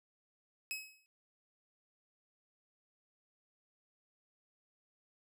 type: tone with exponential decay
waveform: sawtooth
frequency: 2560 Hz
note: D#7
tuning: 49 cents sharp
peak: -32 dBFS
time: 0.71-1.06 s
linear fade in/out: 0 ms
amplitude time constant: 76 ms
effects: none